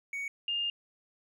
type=tone pair in turn; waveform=triangle / sine; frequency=2236 / 2817 Hz; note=C#7 / F7; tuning=+14 / +14 cents; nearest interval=major third; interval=400 cents; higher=second; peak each=-32 / -29 dBFS; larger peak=second; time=0.13-0.28 / 0.48-0.7 s; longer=second; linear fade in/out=2 ms; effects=none